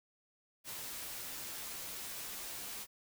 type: noise with comb filter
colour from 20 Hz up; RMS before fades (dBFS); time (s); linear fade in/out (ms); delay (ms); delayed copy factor
white; -44; 0.64-2.87; 50; 12; -0.5
effects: none